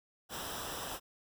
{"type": "noise with comb filter", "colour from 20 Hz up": "pink", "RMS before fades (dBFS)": -41, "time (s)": [0.29, 1], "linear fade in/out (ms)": 50, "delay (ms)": 0.45, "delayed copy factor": -0.65, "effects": []}